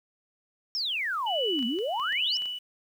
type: exponential two-way sweep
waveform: sine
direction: down then up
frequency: 5580 to 220 to 5580 Hz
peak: -27 dBFS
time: 0.75-2.37 s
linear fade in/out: 0 ms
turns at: 1.66 s
type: tone with tremolo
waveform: sine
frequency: 2960 Hz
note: F#7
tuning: in tune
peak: -27 dBFS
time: 1.26-2.59 s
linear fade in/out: 10 ms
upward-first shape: sine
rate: 1.2 Hz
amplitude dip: 75%
type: clicks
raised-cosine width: 0.2 ms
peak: -28 dBFS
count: 7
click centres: 1.591 / 1.627 / 1.788 / 1.998 / 2.125 / 2.421 / 2.457 s
effects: 9-bit